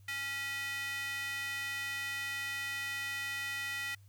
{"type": "tone with high-pass filter", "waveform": "square", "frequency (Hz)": 277.2, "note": "C#4", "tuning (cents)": 0, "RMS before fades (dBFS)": -38, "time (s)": [0.08, 3.95], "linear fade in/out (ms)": 5, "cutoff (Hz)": 2000, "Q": 3.5, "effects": ["added 99 Hz sine -55 dBFS peak until 4.08 s", "white hiss -71 dBFS RMS until 4.08 s"]}